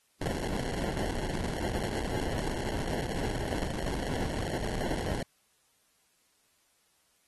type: noise with sample-and-hold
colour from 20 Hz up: pink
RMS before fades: -33 dBFS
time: 0.21-5.23 s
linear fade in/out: 5 ms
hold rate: 1225 Hz
effects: white hiss -70 dBFS RMS until 7.27 s + AAC 32 kbps